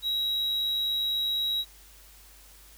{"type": "tone", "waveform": "triangle", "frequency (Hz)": 3852, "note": "B7", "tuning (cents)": -44, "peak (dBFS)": -24, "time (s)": [0.02, 1.65], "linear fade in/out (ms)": 50, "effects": ["added 50 Hz sine -54 dBFS peak until 2.77 s", "white hiss -54 dBFS RMS until 2.77 s"]}